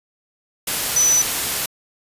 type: tone in noise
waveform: sine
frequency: 5990 Hz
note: F#8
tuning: 20 cents sharp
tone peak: -13 dBFS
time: 0.96-1.22 s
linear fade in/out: 5 ms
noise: white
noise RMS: -22 dBFS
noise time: 0.67-1.66 s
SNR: +6 dB
effects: resampled to 32000 Hz